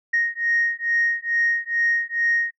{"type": "beating tone pair", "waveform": "sine", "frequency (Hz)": [1864.7, 1867], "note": ["A#6", "A#6"], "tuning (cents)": [0, 2], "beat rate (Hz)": 2.3, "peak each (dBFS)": -22, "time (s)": [0.13, 2.51], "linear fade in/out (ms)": 10, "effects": ["noise-tail reverb RT60 0.1 s tail -23 dB re dry", "tanh soft clip ceiling -12 dBFS"]}